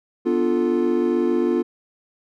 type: chord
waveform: triangle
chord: B half-diminished seventh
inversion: none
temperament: equal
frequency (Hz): 246.9 / 293.7 / 349.2 / 440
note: B3 / D4 / F4 / A4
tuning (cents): 0 / 0 / 0 / 0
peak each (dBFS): -21 / -24 / -18 / -24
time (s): 0.25-1.63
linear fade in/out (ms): 20
effects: none